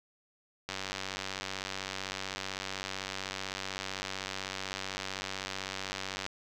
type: click train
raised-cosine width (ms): 0.2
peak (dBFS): -18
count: 535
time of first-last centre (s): 0.69-6.264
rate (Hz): 95.8
effects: none